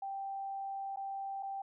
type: tone with dropouts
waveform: sine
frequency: 784 Hz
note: G5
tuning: in tune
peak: -37 dBFS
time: 0.02-1.62 s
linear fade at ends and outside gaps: 5 ms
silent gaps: 0.961-0.97 / 1.427-1.43 s
effects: none